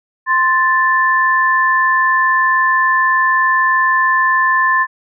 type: tone pair together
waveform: sine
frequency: 1046 / 1759.2 Hz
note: C6 / A6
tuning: -1 / -1 cents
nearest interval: major sixth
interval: 900 cents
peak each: -13 dBFS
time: 0.26-4.87 s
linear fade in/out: 50 ms
effects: none